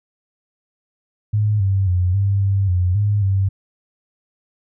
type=tone with pitch steps; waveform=sine; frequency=105.6 / 97.1 / 90.1 / 99.1 / 98.2 / 90.1 / 103.2 / 97 Hz; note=G#2 / G2 / F#2 / G2 / G2 / F#2 / G#2 / G2; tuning=+29 / -16 / -45 / +19 / +4 / -45 / -10 / -18 cents; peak=-14 dBFS; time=1.33-3.49 s; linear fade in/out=10 ms; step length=270 ms; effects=none